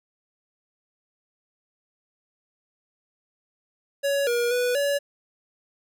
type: tone with pitch steps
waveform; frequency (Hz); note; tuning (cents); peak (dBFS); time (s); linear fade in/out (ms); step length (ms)
square; 561 / 477.3 / 491.9 / 568; C#5 / A#4 / B4 / C#5; +21 / +41 / -7 / +42; -22; 4.03-4.99; 20; 240
effects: none